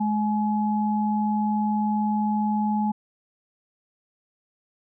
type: tone pair together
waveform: sine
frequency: 211.3 / 847 Hz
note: G#3 / G#5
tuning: +30 / +34 cents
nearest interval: 2 octaves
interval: 2404 cents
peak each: -22 / -26 dBFS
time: 0-2.92 s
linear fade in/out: 10 ms
effects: none